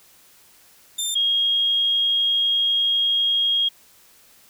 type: tone pair in turn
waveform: 20% pulse / sine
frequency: 3589 / 3264 Hz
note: A7 / G#7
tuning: +34 / -31 cents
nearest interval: major second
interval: 165 cents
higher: first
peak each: -17 dBFS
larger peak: neither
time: 0.98-1.15 / 1.15-3.69 s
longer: second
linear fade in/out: 10 ms
effects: white hiss -53 dBFS RMS until 4.49 s